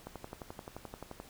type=click train; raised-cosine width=1 ms; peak=-28 dBFS; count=14; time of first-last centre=0.07-1.2 s; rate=11.5 Hz; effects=pink hiss -56 dBFS RMS until 1.29 s